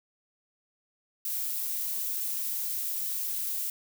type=noise; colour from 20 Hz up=violet; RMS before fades=-32 dBFS; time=1.25-3.7 s; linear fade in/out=2 ms; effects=none

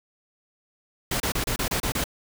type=noise bursts; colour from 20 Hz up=pink; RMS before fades=-26 dBFS; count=8; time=1.11-2.041 s; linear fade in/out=5 ms; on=91 ms; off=29 ms; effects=none

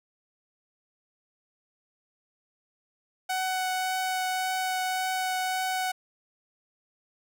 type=tone with vibrato; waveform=sawtooth; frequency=746 Hz; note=F#5; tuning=14 cents sharp; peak=-23 dBFS; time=3.29-5.92 s; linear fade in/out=10 ms; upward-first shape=triangle; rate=1.8 Hz; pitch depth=9 cents each way; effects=none

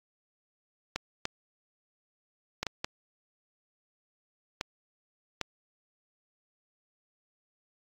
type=clicks; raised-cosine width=0.2 ms; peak=-13 dBFS; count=7; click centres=0.96 / 1.254 / 2.63 / 2.667 / 2.845 / 4.611 / 5.413 s; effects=AAC 64 kbps

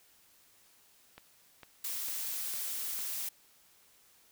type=click train; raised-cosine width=0.3 ms; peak=-32 dBFS; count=5; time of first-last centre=1.18-2.99 s; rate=2.21 Hz
type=noise; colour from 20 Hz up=blue; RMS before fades=-37 dBFS; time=1.84-3.29 s; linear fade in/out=5 ms
effects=white hiss -64 dBFS RMS until 4.31 s

